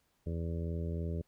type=harmonic tone; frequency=83.2 Hz; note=E2; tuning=17 cents sharp; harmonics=1 / 2 / 3 / 4 / 5 / 6 / 7; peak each=-35 / -39 / -47 / -47 / -45 / -51 / -50 dBFS; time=0.26-1.22 s; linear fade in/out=10 ms; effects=pink hiss -75 dBFS RMS until 1.27 s

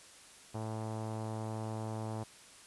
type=tone with low-pass filter; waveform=sawtooth; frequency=110 Hz; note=A2; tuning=in tune; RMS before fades=-39 dBFS; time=0.54-2.24 s; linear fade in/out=10 ms; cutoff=870 Hz; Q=2.1; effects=white hiss -56 dBFS RMS until 2.66 s + resampled to 24000 Hz

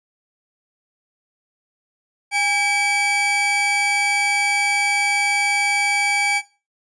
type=tone pair together; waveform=40% pulse; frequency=813.2 / 2300 Hz; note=G#5 / D7; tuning=-37 / -37 cents; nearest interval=octave + tritone; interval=1800 cents; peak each=-21 / -18 dBFS; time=2.31-6.42 s; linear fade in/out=50 ms; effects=noise-tail reverb RT60 0.3 s tail -17 dB re dry + resampled to 22050 Hz

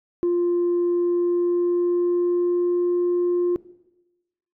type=tone with pitch glide; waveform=sine; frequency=349.2 to 352.6 Hz; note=F4 to F4; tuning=0 to +17 cents; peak=-16 dBFS; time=0.23-3.56 s; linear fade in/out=0 ms; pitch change=+17 cents; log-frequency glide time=0.83-2.96 s; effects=noise-tail reverb RT60 1.0 s tail -19 dB re dry + tanh soft clip ceiling -16 dBFS

